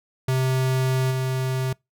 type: tone with level steps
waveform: square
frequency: 130.4 Hz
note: C3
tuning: 5 cents flat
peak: -20 / -23 dBFS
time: 0.28-1.73 s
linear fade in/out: 5 ms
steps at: 1.1 s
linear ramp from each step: 20 ms
effects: noise-tail reverb RT60 0.2 s tail -26 dB re dry